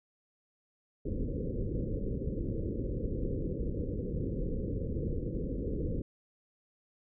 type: low-pass noise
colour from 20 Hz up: pink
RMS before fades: -34 dBFS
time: 1.05-6.02 s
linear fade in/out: 5 ms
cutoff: 530 Hz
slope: 96 dB/octave
effects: none